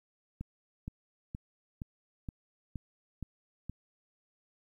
click train, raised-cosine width 5 ms, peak -26 dBFS, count 8, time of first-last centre 0.41-3.696 s, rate 2.13 Hz, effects 11-bit

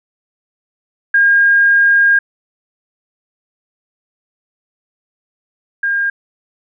sine tone pair in turn, 1618 / 1612.2 Hz, G#6 / G6, -46 / +48 cents, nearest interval unison, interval 6 cents, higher first, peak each -7 / -13 dBFS, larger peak first, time 1.14-2.19 / 5.83-6.1 s, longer first, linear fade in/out 5 ms, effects none

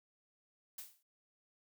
blue noise with exponential decay, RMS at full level -43 dBFS, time 0.78-1.03 s, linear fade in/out 5 ms, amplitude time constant 54 ms, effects noise-tail reverb RT60 0.2 s tail -26 dB re dry

